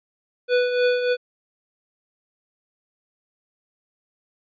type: tone with tremolo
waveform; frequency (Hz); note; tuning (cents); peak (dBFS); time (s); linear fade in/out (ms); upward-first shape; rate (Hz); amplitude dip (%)
square; 493.9; B4; 0; -16; 0.48-1.17; 50; triangle; 3.3; 60
effects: resampled to 11025 Hz